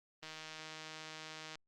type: click train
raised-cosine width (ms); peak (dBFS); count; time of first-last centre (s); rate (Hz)
0.2; -30; 209; 0.23-1.555; 157
effects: Opus 32 kbps